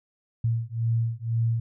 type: beating tone pair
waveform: sine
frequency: 114 / 116 Hz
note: A#2 / A#2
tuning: -38 / -8 cents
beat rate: 2 Hz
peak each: -26 dBFS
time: 0.44-1.6 s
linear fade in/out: 5 ms
effects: none